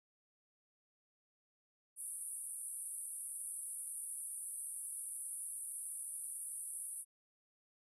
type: band-pass noise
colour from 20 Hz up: white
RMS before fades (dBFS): -45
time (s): 1.96-7.05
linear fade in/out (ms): 50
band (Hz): 9000 to 11000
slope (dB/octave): 96
effects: none